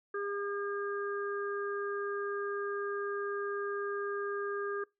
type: harmonic tone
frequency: 404 Hz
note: G#4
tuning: 48 cents flat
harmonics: 1 / 3 / 4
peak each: -35 / -40 / -41 dBFS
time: 0.14-4.84 s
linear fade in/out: 5 ms
effects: noise-tail reverb RT60 0.2 s tail -23 dB re dry